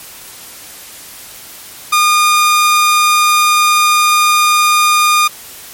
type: tone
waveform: sawtooth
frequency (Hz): 1217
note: D#6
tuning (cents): -39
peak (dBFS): -4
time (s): 1.92-5.28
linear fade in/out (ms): 10
effects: white hiss -33 dBFS RMS until 5.73 s + MP3 64 kbps